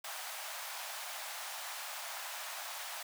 pink high-pass noise, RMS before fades -43 dBFS, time 0.04-3.03 s, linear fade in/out 5 ms, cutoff 640 Hz, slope 48 dB/octave, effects none

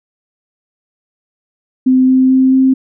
sine tone with pitch steps, 258.2 / 259.8 / 261.5 / 263.2 Hz, C4 / C4 / C4 / C4, -23 / -12 / -1 / +10 cents, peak -6 dBFS, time 1.86-2.74 s, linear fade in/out 10 ms, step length 220 ms, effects none

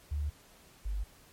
sine tone pair in turn, 73.42 / 49.99 Hz, D2 / G1, 0 / +35 cents, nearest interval perfect fifth, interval 665 cents, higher first, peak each -30 / -31 dBFS, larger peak first, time 0.11-0.3 / 0.85-1.04 s, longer neither, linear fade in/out 10 ms, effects pink hiss -59 dBFS RMS until 1.32 s + MP3 64 kbps

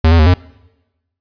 square tone with pitch steps, 80.1 / 83.8 / 77.4 / 89.8 Hz, E2 / E2 / D#2 / F2, -49 / +29 / -9 / +49 cents, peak -7 dBFS, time 0.04-0.34 s, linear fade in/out 5 ms, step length 75 ms, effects noise-tail reverb RT60 1.0 s tail -23 dB re dry + resampled to 11025 Hz

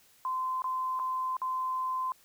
sine tone with dropouts, 1032 Hz, C6, 24 cents flat, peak -29 dBFS, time 0.25-2.12 s, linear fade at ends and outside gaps 1 ms, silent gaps 0.62-0.642 / 0.992-0.997 / 1.368-1.417 s, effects white hiss -62 dBFS RMS until 2.24 s

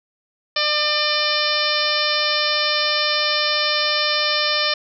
harmonic tone, 599 Hz, D5, 34 cents sharp, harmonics 1 / 2 / 3 / 4 / 5 / 6 / 7 / 8 / 9, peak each -26 / -26 / -26 / -26 / -26 / -26 / -26 / -26 / -26 dBFS, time 0.56-4.74 s, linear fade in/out 5 ms, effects none

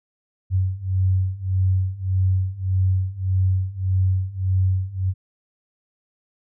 sine beating tone pair, 92.9 / 94.6 Hz, F#2 / F#2, +7 / +39 cents, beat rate 1.7 Hz, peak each -22 / -20 dBFS, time 0.5-5.14 s, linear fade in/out 50 ms, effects none

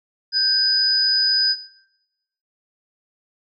sine tone pair together, 1568 / 4978 Hz, G6 / D#8, 0 / 0 cents, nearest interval octave + minor sixth, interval 2000 cents, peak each -27 / -15 dBFS, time 0.32-1.56 s, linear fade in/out 50 ms, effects noise-tail reverb RT60 0.9 s tail -17 dB re dry

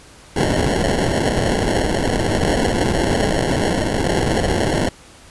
blue noise with sample-and-hold, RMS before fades -18 dBFS, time 0.36-4.89 s, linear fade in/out 2 ms, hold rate 1225 Hz, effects pink hiss -44 dBFS RMS until 5.3 s + resampled to 24000 Hz

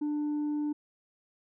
sine tone with tanh clipping, 296.8 Hz, D4, 18 cents sharp, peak -29 dBFS, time 0.01-0.73 s, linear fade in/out 10 ms, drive 2 dB, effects none

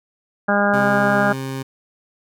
harmonic tone, 203 Hz, G#3, 39 cents flat, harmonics 1 / 2 / 3 / 4 / 5 / 6 / 7 / 8, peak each -20 / -27 / -20 / -22 / -29 / -26 / -22 / -23 dBFS, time 0.48-1.33 s, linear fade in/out 10 ms
20% pulse tone with pitch glide, 131.7 to 133.77 Hz, C3 to C3, +12 to +39 cents, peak -20 dBFS, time 0.73-1.63 s, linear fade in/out 10 ms, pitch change +27 cents, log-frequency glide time 0.89-1.45 s
effects none

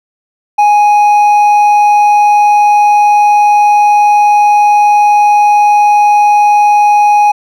triangle tone with hard clipping, 830.6 Hz, G#5, in tune, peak -5 dBFS, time 0.58-7.32 s, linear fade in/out 10 ms, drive 7 dB, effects none

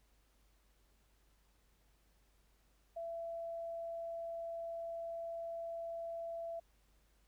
sine tone, 670 Hz, E5, 28 cents sharp, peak -40 dBFS, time 2.96-6.6 s, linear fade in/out 10 ms, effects added 50 Hz sine -70 dBFS peak until 7.27 s + pink hiss -75 dBFS RMS until 7.27 s

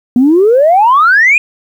sine exponential sweep, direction up, 236.5 to 2519 Hz, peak -3 dBFS, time 0.16-1.38 s, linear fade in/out 2 ms, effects tanh soft clip ceiling 0 dBFS + 7-bit

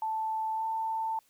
sine tone with pitch glide, 880 to 890.7 Hz, A5 to A5, 0 to +21 cents, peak -29 dBFS, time 0.02-1.19 s, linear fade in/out 2 ms, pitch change +21 cents, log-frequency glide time 0.54-0.64 s, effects white hiss -67 dBFS RMS until 1.29 s

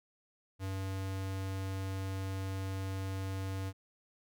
square tone, 96 Hz, G2, 36 cents flat, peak -36 dBFS, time 0.59-3.73 s, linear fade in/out 50 ms, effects none

